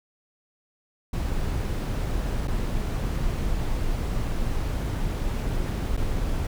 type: noise with dropouts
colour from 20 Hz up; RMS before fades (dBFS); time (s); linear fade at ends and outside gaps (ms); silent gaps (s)
brown; -26; 1.13-6.47; 5; 2.475-2.479 / 5.968-5.973
effects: none

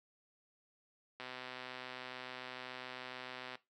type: click train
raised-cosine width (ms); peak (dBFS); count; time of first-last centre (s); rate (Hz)
0.3; -29; 300; 1.2-3.554; 127
effects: noise-tail reverb RT60 0.2 s tail -17 dB re dry + high-pass 200 Hz 12 dB/octave

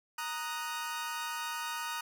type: chord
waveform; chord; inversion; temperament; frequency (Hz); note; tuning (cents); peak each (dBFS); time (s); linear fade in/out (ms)
sawtooth; D# minor; second; equal; 932.3 / 1244.5 / 1480; A#5 / D#6 / F#6; 0 / 0 / 0; -35 / -36 / -38; 0.18-2.01; 5
effects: none

